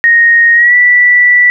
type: tone with pitch glide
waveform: sine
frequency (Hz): 1864.7 to 1963.1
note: A#6 to B6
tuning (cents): 0 to -11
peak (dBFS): -3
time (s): 0.04-1.5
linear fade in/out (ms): 0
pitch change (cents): +89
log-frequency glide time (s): 0.54-0.75
effects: none